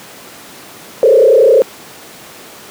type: tone with frequency modulation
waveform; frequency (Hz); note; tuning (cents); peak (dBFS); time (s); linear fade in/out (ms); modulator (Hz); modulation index
sine; 488; B4; -21; -4; 1.03-1.62; 0; 31.2; 2.1
effects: pink hiss -34 dBFS RMS until 2.7 s + high-pass 200 Hz 12 dB/octave